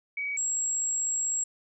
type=tone pair in turn; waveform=sine; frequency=2266 / 7622 Hz; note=C#7 / A#8; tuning=+37 / +38 cents; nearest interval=octave + major sixth; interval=2101 cents; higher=second; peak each=-29 / -26 dBFS; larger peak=second; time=0.17-0.37 / 0.37-1.44 s; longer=second; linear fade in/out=5 ms; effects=none